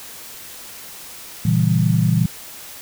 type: chord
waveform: sine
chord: A# diminished seventh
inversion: none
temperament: equal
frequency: 116.54 / 138.59 / 164.81 / 196 Hz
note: A#2 / C#3 / E3 / G3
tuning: 0 / 0 / 0 / 0 cents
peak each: -18 / -22 / -17 / -22 dBFS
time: 1.45-2.26 s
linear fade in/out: 5 ms
effects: white hiss -37 dBFS RMS until 2.81 s